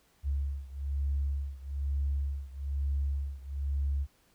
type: beating tone pair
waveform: sine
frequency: 69.5 / 70.6 Hz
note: C#2 / C#2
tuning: +5 / +32 cents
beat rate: 1.1 Hz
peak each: -31 / -33 dBFS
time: 0.23-4.07 s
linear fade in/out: 50 ms
effects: tanh soft clip ceiling -22 dBFS + pink hiss -67 dBFS RMS until 4.34 s